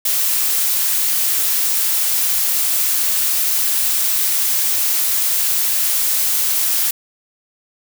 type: noise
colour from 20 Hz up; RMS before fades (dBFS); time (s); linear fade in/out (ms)
blue; -17; 0.05-6.91; 5
effects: none